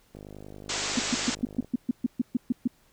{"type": "click train", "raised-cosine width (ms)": 2, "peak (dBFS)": -30, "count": 77, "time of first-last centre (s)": [0.15, 1.646], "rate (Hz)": 50.8}
{"type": "band-pass noise", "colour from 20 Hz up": "white", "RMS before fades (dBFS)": -31, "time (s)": [0.69, 1.35], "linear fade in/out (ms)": 5, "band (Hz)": [260, 7800], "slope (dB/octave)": 96}
{"type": "tone bursts", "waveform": "sine", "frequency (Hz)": 245.1, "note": "B3", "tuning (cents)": -13, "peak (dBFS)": -20, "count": 12, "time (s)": [0.97, 2.676], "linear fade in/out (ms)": 5, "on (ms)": 23, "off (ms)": 130}
{"effects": ["pink hiss -63 dBFS RMS until 2.92 s"]}